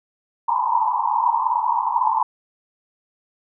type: band-pass noise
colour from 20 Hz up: white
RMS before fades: -20 dBFS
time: 0.48-2.23 s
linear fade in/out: 5 ms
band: 880 to 1000 Hz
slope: 96 dB/octave
effects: none